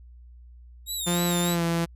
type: tone with vibrato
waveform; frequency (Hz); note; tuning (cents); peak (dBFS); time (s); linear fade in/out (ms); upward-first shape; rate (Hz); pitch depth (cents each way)
15% pulse; 3758; A#7; +13; -22; 0.86-1.57; 50; sine; 3.3; 88
type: tone with pitch glide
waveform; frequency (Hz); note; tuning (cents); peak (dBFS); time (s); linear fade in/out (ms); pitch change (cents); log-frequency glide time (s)
sawtooth; 174.61 to 168.18; F3 to E3; 0 to +35; -19; 1.06-1.86; 20; -65; 1.49-1.63
effects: added 60 Hz sine -45 dBFS peak until 1.95 s + resampled to 32000 Hz